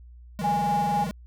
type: tone with vibrato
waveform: square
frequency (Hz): 180.5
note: F#3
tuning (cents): -43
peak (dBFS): -29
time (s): 0.39-1.11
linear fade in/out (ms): 0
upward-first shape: square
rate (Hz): 20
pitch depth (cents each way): 240
type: tone with tremolo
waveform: sine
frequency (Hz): 824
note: G#5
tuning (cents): -14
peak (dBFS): -21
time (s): 0.43-1.05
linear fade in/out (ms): 20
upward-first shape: sine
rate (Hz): 3.9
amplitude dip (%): 25
effects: added 60 Hz sine -44 dBFS peak until 1.26 s